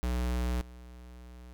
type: tone with level steps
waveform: square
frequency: 61.2 Hz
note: B1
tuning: 15 cents flat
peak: -29 / -47 dBFS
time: 0.03-1.53 s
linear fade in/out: 0 ms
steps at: 0.61 s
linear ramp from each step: 2 ms
effects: none